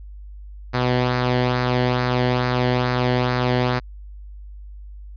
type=tone with flanger; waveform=sawtooth; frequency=124.7 Hz; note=B2; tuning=17 cents sharp; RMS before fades=-20 dBFS; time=0.73-3.8 s; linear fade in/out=20 ms; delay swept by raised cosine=0.31 to 0.81 ms; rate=2.3 Hz; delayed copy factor=-0.5; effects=added 50 Hz sine -35 dBFS peak until 5.16 s + resampled to 11025 Hz